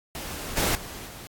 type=noise with level steps; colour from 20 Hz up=pink; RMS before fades=-35 / -24 / -39 / -42 dBFS; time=0.15-1.27 s; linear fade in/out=0 ms; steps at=0.57 / 0.75 / 1.07 s; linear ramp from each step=2 ms; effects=AAC 64 kbps

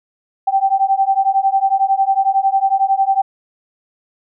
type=beating tone pair; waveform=sine; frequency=773 / 784 Hz; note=G5 / G5; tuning=-24 / 0 cents; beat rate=11 Hz; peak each=-15 dBFS; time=0.47-3.22 s; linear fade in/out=10 ms; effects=none

